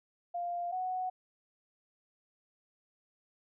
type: tone pair in turn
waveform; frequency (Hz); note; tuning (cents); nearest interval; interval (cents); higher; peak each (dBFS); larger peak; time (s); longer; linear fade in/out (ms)
sine; 698.5 / 740; F5 / F#5; 0 / 0; minor second; 100; second; -33 / -32; second; 0.34-0.72 / 0.72-1.1; neither; 10
effects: none

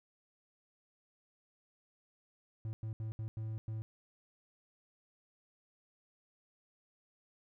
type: tone bursts at uneven times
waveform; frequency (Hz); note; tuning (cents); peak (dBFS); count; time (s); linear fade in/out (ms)
triangle; 110; A2; 0; -35; 6; 2.65-2.73 / 2.83-2.93 / 3-3.12 / 3.19-3.28 / 3.37-3.58 / 3.68-3.82; 0
effects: none

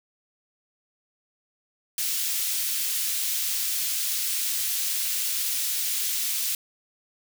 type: high-pass noise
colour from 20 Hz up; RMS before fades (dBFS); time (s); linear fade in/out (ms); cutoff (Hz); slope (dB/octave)
white; -27; 1.98-6.55; 2; 2800; 12
effects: none

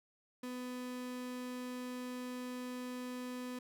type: tone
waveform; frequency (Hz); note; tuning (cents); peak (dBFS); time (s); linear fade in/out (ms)
35% pulse; 250; B3; +21; -39; 0.43-3.59; 5
effects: none

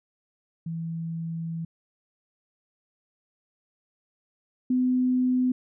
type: tone pair in turn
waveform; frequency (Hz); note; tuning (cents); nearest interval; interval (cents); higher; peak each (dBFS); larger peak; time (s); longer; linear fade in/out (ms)
sine; 164.81 / 253.1; E3 / B3; 0 / +43; perfect fifth; 743; second; -29 / -20; second; 0.66-1.65 / 4.7-5.52; first; 5
effects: none

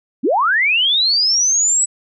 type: linear sweep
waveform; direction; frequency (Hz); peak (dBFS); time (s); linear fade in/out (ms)
sine; up; 196 to 7960; -12; 0.23-1.86; 20
effects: none

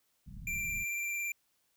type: low-pass noise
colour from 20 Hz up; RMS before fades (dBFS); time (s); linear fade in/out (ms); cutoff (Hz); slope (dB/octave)
pink; -45; 0.26-0.85; 20; 210; 48
type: tone with vibrato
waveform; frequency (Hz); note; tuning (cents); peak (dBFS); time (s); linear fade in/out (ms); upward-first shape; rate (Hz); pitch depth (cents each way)
square; 2365; D7; +12; -34; 0.47-1.32; 2; sine; 18; 16
effects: white hiss -75 dBFS RMS until 1.76 s

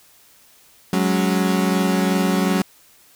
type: chord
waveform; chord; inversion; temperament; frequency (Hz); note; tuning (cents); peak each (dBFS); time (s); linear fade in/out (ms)
35% pulse; F# suspended second; none; equal; 185 / 207.7 / 277.2; F#3 / G#3 / C#4; 0 / 0 / 0; -17 / -21 / -22; 0.93-2.62; 2
effects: white hiss -52 dBFS RMS until 3.15 s

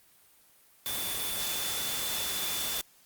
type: tone in noise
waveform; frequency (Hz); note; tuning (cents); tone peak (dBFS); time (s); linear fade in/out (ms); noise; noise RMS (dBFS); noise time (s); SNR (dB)
sine; 3500; A7; -10; -37; 0.86-2.81; 0; white; -33; 0.86-2.81; -7
effects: white hiss -61 dBFS RMS until 3.05 s + Opus 32 kbps

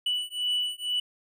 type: beating tone pair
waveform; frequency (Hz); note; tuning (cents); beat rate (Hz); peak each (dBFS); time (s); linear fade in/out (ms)
triangle; 2960 / 2962.1; F#7 / F#7; 0 / +1; 2.1; -28; 0.06-1; 5
effects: none

